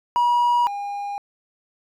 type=tone pair in turn; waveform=triangle; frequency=963 / 809.8 Hz; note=B5 / G#5; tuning=-44 / -44 cents; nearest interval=minor third; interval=300 cents; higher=first; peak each=-13 / -24 dBFS; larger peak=first; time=0.16-0.67 / 0.67-1.18 s; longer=neither; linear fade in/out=0 ms; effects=tanh soft clip ceiling -9 dBFS